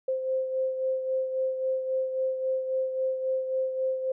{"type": "beating tone pair", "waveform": "sine", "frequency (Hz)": [522, 525.7], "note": ["C5", "C5"], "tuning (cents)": [-4, 8], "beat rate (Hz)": 3.7, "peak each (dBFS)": [-26, -35], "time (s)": [0.08, 4.12], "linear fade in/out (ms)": 5, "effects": []}